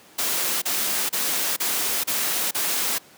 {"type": "noise bursts", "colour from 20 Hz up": "white", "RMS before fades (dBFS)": -24, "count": 6, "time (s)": [0.18, 2.985], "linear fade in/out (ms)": 10, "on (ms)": 440, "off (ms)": 33, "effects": ["pink hiss -50 dBFS RMS until 3.17 s", "high-pass 200 Hz 12 dB/octave"]}